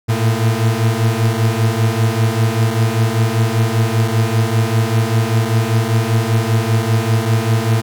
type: beating tone pair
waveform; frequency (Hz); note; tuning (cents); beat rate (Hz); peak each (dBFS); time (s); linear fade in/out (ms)
40% pulse; 110 / 115.1; A2 / A#2; 0 / -22; 5.1; -15; 0.08-7.82; 20
effects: none